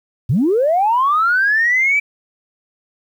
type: linear sweep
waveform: sine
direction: up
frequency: 98 to 2334 Hz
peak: -11 dBFS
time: 0.29-2 s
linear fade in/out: 10 ms
effects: tanh soft clip ceiling -7 dBFS + 8-bit